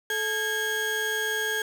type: tone pair together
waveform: 35% pulse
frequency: 434.7 / 1633 Hz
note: A4 / G#6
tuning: -21 / -30 cents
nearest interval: octave + major seventh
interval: 2291 cents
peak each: -30 / -25 dBFS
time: 0.1-1.62 s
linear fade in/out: 2 ms
effects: none